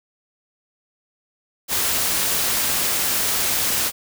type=noise; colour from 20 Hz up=white; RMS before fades=-21 dBFS; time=1.68-3.92 s; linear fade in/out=50 ms; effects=none